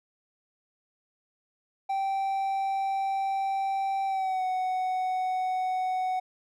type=tone with pitch glide; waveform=triangle; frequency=779 to 743.4 Hz; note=G5 to F#5; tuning=-11 to +8 cents; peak=-24 dBFS; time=1.89-6.2 s; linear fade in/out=10 ms; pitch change=-81 cents; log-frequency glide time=4.06-4.44 s; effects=none